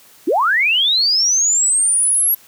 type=linear sweep; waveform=sine; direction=up; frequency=261.6 to 11600 Hz; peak=-12 dBFS; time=0.27-2.35 s; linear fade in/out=10 ms; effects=white hiss -47 dBFS RMS until 2.47 s + high-pass 80 Hz 12 dB/octave